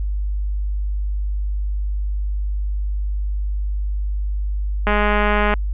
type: click train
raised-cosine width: 0.5 ms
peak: -4 dBFS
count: 140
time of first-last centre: 4.87-5.538 s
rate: 208 Hz
effects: added 50 Hz sine -19 dBFS peak until 5.73 s + resampled to 8000 Hz